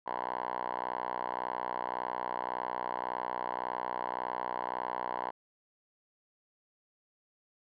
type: tone with band-pass filter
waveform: 5% pulse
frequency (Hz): 61.8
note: B1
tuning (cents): +2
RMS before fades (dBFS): -36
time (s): 0.06-5.31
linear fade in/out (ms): 10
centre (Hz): 1000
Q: 6.5
effects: resampled to 11025 Hz